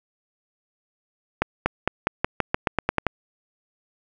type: accelerating click train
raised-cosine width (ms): 0.5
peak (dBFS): -4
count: 12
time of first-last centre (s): 1.42-3.067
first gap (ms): 240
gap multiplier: 0.9
effects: none